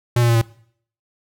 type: tone with pitch steps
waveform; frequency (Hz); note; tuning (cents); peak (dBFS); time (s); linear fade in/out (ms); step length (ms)
square; 120.6 / 118.46 / 116.36 / 114.29; B2 / A#2 / A#2 / A#2; -41 / +28 / -3 / -34; -14; 0.16-0.416; 5; 64
effects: noise-tail reverb RT60 0.6 s tail -21 dB re dry